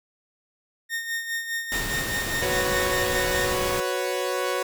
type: tone with tremolo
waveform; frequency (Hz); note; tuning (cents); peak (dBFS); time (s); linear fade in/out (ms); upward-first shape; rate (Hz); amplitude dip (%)
40% pulse; 1838; A#6; -25; -24; 0.89-3.56; 50; sine; 4.9; 60
type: noise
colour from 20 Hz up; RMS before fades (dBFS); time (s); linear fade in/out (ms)
pink; -30; 1.72-3.8; 0
type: chord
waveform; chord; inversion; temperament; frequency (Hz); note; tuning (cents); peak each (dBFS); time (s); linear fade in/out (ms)
sawtooth; F# suspended fourth; none; equal; 370 / 493.9 / 554.4; F#4 / B4 / C#5; 0 / 0 / 0; -25; 2.42-4.63; 5
effects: none